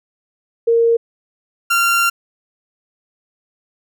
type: tone pair in turn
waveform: sine / 30% pulse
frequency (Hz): 463 / 1381.8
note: A#4 / F6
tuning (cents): -12 / -19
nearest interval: octave + perfect fifth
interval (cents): 1893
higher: second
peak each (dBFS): -10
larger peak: neither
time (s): 0.67-0.97 / 1.7-2.1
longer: second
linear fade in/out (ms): 10
effects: none